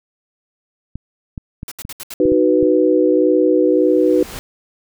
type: clicks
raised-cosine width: 5 ms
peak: -15 dBFS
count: 7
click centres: 0.956 / 1.378 / 1.631 / 1.851 / 2.255 / 2.32 / 2.628 s
type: noise bursts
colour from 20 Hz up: white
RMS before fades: -30 dBFS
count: 5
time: 1.68-2.139 s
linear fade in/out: 2 ms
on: 35 ms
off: 71 ms
type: chord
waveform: sine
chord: B major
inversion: first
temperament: just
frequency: 308.7 / 370.4 / 493.9 Hz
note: D#4 / F#4 / B4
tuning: -14 / +2 / 0 cents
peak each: -15 dBFS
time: 2.2-4.23 s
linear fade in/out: 2 ms
type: noise with exponential growth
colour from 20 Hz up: pink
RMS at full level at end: -29 dBFS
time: 3.56-4.39 s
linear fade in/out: 0 ms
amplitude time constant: 180 ms
effects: none